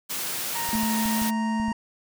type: high-pass noise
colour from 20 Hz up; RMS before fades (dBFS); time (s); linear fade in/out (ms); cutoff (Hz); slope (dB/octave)
white; -30; 0.09-1.31; 20; 110; 96
type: harmonic tone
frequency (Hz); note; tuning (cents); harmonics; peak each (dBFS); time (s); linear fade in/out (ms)
932.3; A#5; 0; 1 / 2 / 3 / 5 / 6 / 7 / 8 / 9 / 10; -30 / -38 / -45 / -51 / -52 / -55 / -56 / -58 / -57; 0.55-1.73; 5
type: clicks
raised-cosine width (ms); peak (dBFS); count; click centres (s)
5; -26; 7; 0.69 / 0.754 / 0.833 / 1.057 / 1.219 / 1.6 / 1.683
type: tone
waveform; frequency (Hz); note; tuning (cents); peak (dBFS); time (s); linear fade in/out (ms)
triangle; 220; A3; 0; -22; 0.73-1.72; 2
effects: none